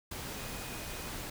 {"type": "tone in noise", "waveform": "sine", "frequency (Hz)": 2489, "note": "D#7", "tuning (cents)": 0, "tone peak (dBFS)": -52, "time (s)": [0.36, 1.09], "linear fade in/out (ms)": 5, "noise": "pink", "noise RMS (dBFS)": -41, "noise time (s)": [0.11, 1.3], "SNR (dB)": -14, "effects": []}